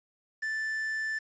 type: tone with quantisation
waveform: triangle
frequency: 1760 Hz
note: A6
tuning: in tune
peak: -28 dBFS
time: 0.42-1.19 s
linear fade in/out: 10 ms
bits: 8
effects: resampled to 16000 Hz